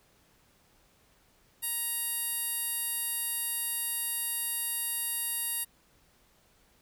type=tone with band-pass filter; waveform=15% pulse; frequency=940 Hz; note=A#5; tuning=14 cents sharp; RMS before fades=-33 dBFS; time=1.62-5.65 s; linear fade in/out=20 ms; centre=12000 Hz; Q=8.2; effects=pink hiss -65 dBFS RMS until 6.81 s